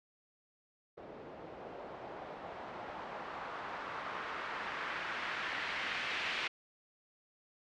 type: noise with low-pass filter sweep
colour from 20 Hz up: blue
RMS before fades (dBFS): -41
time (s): 0.97-6.48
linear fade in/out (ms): 10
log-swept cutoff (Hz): 470 to 2500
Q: 1.3
effects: low-pass 4000 Hz 12 dB/octave